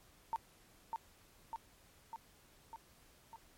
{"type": "tone with echo", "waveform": "sine", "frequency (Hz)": 909, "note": "A#5", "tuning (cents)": -44, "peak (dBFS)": -33, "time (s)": [0.33, 0.36], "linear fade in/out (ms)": 0, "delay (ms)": 600, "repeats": 5, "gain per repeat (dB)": -3, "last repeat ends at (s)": 3.36, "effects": ["pink hiss -65 dBFS RMS until 3.57 s", "MP3 64 kbps"]}